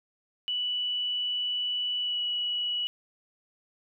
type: tone with pitch glide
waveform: sine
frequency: 2960 to 2934 Hz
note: F#7 to F#7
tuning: 0 to -15 cents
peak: -27 dBFS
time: 0.48-2.87 s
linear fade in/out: 0 ms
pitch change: -15 cents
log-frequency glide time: 2-2.19 s
effects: none